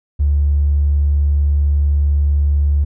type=tone; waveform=triangle; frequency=72.2 Hz; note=D2; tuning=29 cents flat; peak=-7 dBFS; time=0.19-2.85 s; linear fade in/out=20 ms; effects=tanh soft clip ceiling -9 dBFS